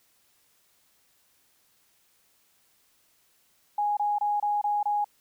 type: tone bursts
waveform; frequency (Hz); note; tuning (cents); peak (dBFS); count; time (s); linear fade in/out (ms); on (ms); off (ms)
sine; 828; G#5; -5; -23; 6; 3.78-5.045; 5; 190; 25
effects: white hiss -66 dBFS RMS until 5.2 s